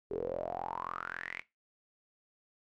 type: tone with band-pass filter sweep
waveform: sawtooth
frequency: 43.65 Hz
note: F1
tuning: in tune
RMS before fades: -39 dBFS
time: 0.1-1.42 s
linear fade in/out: 20 ms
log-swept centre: 400 to 2300 Hz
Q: 9.6
effects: noise-tail reverb RT60 0.2 s tail -17 dB re dry